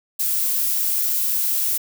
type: noise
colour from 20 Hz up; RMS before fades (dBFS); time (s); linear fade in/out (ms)
violet; -21; 0.19-1.78; 10
effects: none